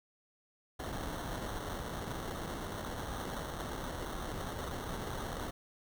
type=noise with sample-and-hold; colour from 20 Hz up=pink; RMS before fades=-40 dBFS; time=0.79-5.51 s; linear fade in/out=10 ms; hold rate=2450 Hz; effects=none